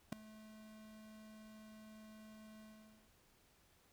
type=tone with ADSR envelope; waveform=square; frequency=216.4 Hz; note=A3; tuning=29 cents flat; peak=-34 dBFS; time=0.12-3.12 s; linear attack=7 ms; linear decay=3 ms; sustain=-22 dB; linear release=510 ms; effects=pink hiss -71 dBFS RMS until 3.92 s